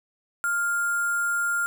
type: tone with sample-and-hold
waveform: sine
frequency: 1400 Hz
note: F6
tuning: 4 cents sharp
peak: -22 dBFS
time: 0.44-1.66 s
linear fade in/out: 0 ms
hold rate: 8820 Hz
effects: none